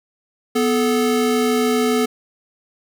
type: tone pair together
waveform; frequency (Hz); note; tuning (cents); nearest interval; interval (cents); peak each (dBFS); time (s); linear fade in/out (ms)
square; 246.9 / 433.9; B3 / A4; 0 / -24; minor seventh; 976; -19; 0.55-2.06; 10
effects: none